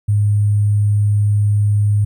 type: tone with sample-and-hold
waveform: sine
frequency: 103.4 Hz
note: G#2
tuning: 7 cents flat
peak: -11 dBFS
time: 0.08-2.05 s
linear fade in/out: 10 ms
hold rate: 8820 Hz
effects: none